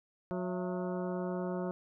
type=harmonic tone with a mistuned harmonic; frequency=181.7 Hz; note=F#3; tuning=31 cents flat; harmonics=1 / 2 / 3 / 4 / 5 / 6 / 7 / 8; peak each=-36 / -38 / -41 / -43 / -47 / -51 / -51 / -54 dBFS; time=0.31-1.71 s; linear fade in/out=0 ms; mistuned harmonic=4; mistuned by=-140 cents; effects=none